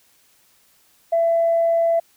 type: tone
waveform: sine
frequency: 669 Hz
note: E5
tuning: 25 cents sharp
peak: -14 dBFS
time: 1.12-2 s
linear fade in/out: 10 ms
effects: tanh soft clip ceiling -10 dBFS + white hiss -58 dBFS RMS until 2.16 s